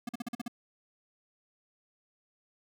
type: tone bursts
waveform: square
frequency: 238.2 Hz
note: A#3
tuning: 38 cents sharp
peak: -34 dBFS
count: 7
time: 0.07-0.481 s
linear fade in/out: 5 ms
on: 21 ms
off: 44 ms
effects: none